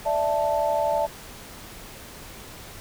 sine chord, D suspended second, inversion none, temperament equal, 587.3 / 659.3 / 880 Hz, D5 / E5 / A5, 0 / 0 / 0 cents, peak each -25 dBFS, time 0.05-1.07 s, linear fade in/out 20 ms, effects pink hiss -42 dBFS RMS until 2.8 s

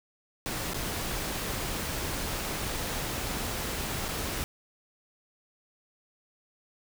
pink noise with dropouts, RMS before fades -33 dBFS, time 0.46-4.44 s, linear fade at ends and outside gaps 0 ms, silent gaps 0.735-0.744 / 4.083-4.087 s, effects none

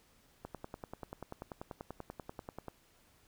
click train, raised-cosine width 1 ms, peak -28 dBFS, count 24, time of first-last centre 0.45-2.683 s, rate 10.3 Hz, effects pink hiss -67 dBFS RMS until 3.27 s

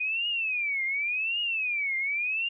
sine tone with vibrato, 2458 Hz, D#7, 22 cents flat, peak -26 dBFS, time 0-2.49 s, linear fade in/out 10 ms, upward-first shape triangle, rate 0.89 Hz, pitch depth 280 cents each way, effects none

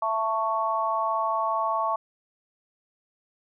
harmonic tone, 221.9 Hz, A3, 15 cents sharp, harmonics 3 / 4 / 5, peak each -29 / -28 / -26 dBFS, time 0.02-1.96 s, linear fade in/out 5 ms, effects none

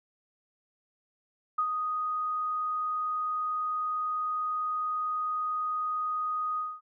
sine tone with ADSR envelope, 1244.5 Hz, D#6, in tune, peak -23 dBFS, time 1.58-6.81 s, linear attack 8 ms, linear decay 73 ms, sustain -5 dB, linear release 230 ms, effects none

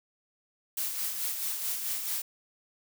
blue noise with tremolo, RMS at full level -31 dBFS, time 0.77-2.22 s, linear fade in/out 5 ms, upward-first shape sine, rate 4.6 Hz, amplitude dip 45%, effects none

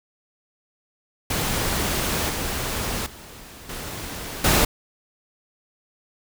pink noise with level steps, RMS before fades -24 / -27 / -42 / -33 / -18 dBFS, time 1.3-4.65 s, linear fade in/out 5 ms, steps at 2.29 / 3.06 / 3.69 / 4.44 s, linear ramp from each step 5 ms, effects none

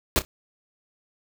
pink noise with echo, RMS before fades -20 dBFS, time 0.16-0.19 s, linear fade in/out 0 ms, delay 30 ms, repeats 2, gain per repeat -15 dB, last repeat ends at 0.25 s, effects none

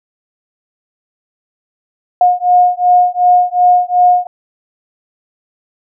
sine beating tone pair, 717 / 719.7 Hz, F5 / F#5, +45 / -48 cents, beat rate 2.7 Hz, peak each -10 dBFS, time 2.21-4.27 s, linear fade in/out 2 ms, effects none

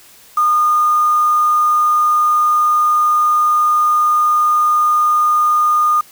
sine tone with quantisation, 1220 Hz, D#6, 34 cents flat, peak -10 dBFS, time 0.37-6.01 s, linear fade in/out 5 ms, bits 5, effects white hiss -44 dBFS RMS until 6.11 s

